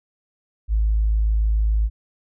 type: tone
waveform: sine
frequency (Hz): 53.6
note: A1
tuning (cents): -45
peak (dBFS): -15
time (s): 0.68-1.9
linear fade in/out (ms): 50
effects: tanh soft clip ceiling -11 dBFS